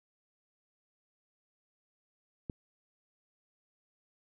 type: click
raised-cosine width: 3 ms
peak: -24 dBFS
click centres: 2.498 s
effects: none